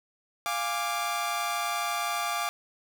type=chord; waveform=sawtooth; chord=D diminished; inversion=first; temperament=equal with one note detuned; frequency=698.5 / 821.5 / 1174.7 Hz; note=F5 / Ab5 / D6; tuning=0 / -19 / 0 cents; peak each=-29 / -31 / -27 dBFS; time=0.46-2.49 s; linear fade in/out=0 ms; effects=none